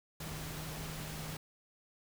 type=tone in noise; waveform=sine; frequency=155.6 Hz; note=D#3; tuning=in tune; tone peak=-44 dBFS; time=0.2-1.37 s; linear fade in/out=5 ms; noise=pink; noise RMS=-44 dBFS; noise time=0.2-1.37 s; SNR=-3 dB; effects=none